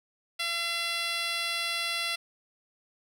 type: tone with band-pass filter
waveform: 10% pulse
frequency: 680 Hz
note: F5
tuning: 46 cents flat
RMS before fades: -31 dBFS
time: 0.39-2.16 s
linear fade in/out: 10 ms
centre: 4400 Hz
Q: 0.67
effects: 9-bit